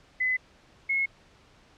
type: tone pair in turn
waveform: sine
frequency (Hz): 2019 / 2174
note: B6 / C#7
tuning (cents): +38 / -34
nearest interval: minor second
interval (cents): 128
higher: second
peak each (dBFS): -23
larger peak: neither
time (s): 0.2-0.37 / 0.89-1.06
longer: neither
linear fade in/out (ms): 10
effects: pink hiss -58 dBFS RMS until 1.77 s + low-pass 5000 Hz 12 dB/octave